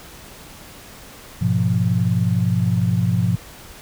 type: chord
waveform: sine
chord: F diminished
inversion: first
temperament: equal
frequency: 103.83 / 123.47 / 174.61 Hz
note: Ab2 / Cb3 / F3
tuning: 0 / 0 / 0 cents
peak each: -20 dBFS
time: 1.41-3.36 s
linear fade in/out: 10 ms
effects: pink hiss -41 dBFS RMS until 3.81 s